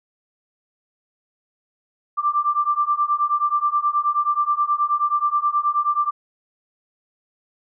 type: beating tone pair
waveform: sine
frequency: 1174.7 / 1184.1 Hz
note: D6 / D6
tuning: 0 / +14 cents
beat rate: 9.4 Hz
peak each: -21 / -20 dBFS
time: 2.17-6.11 s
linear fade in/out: 20 ms
effects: none